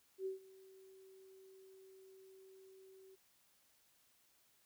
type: tone with ADSR envelope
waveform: sine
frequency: 381.6 Hz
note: G4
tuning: 47 cents flat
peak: -37 dBFS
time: 0.18-3.16 s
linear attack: 78 ms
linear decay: 130 ms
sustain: -21 dB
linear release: 18 ms
effects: white hiss -73 dBFS RMS until 4.65 s